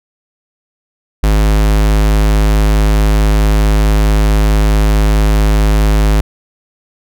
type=tone; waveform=square; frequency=52.3 Hz; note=G#1; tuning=13 cents sharp; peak=-8 dBFS; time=1.23-6.21 s; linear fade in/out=5 ms; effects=none